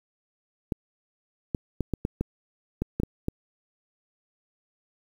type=clicks; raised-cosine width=3 ms; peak=-13 dBFS; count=10; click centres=0.722 / 1.548 / 1.807 / 1.937 / 2.051 / 2.21 / 2.82 / 3 / 3.034 / 3.284 s; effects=8-bit